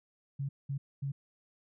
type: tone bursts at uneven times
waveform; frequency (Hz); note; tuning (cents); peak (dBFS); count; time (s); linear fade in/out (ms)
sine; 138.59; C#3; 0; -32; 3; 0.39-0.49 / 0.69-0.78 / 1.02-1.12; 10
effects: none